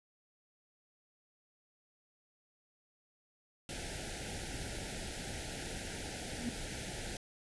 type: band-stop noise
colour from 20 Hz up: pink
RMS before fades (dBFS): -42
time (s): 3.69-7.17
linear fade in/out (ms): 2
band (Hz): 880 to 1400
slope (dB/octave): 96
type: tone with exponential growth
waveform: sine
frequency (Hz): 238.5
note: A#3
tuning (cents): +40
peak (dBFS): -30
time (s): 6.31-6.49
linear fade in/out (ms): 0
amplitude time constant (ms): 39
effects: resampled to 24000 Hz